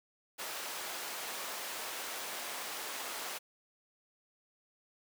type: high-pass noise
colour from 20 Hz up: pink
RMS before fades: -41 dBFS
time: 0.38-3.39 s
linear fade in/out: 20 ms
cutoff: 610 Hz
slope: 12 dB/octave
effects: none